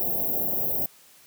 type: band-stop noise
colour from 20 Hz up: white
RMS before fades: -26 dBFS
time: 0-0.86 s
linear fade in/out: 0 ms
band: 760 to 13000 Hz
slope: 48 dB/octave
effects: white hiss -54 dBFS RMS until 1.26 s + high-pass 100 Hz 12 dB/octave